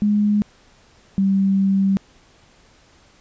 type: tone pair in turn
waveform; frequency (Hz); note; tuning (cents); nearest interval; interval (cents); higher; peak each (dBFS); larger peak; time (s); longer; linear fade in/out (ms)
sine; 207.7 / 194.52; G#3 / G3; 0 / -13; minor second; 113; first; -14; neither; 0.02-0.42 / 1.18-1.97; second; 0
effects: pink hiss -53 dBFS RMS until 3.2 s + resampled to 16000 Hz